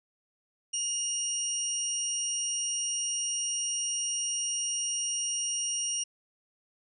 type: tone cluster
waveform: sine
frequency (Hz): 2840 / 5680 / 8790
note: F7 / F8 / C#9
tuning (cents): +28 / +28 / -16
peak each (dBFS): -36 / -30 / -38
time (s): 0.73-6.04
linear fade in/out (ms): 10
effects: none